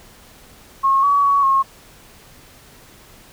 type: tone with pitch steps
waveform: sine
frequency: 1085 / 1133 / 1123 / 1083 Hz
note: C#6 / C#6 / C#6 / C#6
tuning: -37 / +37 / +22 / -41 cents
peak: -12 dBFS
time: 0.83-1.63 s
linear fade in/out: 20 ms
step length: 200 ms
effects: pink hiss -46 dBFS RMS until 3.32 s